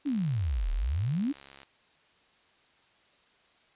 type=exponential two-way sweep; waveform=sine; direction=down then up; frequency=307.5 to 36.51 to 307.5 Hz; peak=-26 dBFS; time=0.05-1.33 s; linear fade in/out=20 ms; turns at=0.72 s
type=click train; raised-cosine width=0.2 ms; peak=-31 dBFS; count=109; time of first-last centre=0.06-1.632 s; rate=68.7 Hz
effects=white hiss -64 dBFS RMS until 3.75 s + resampled to 8000 Hz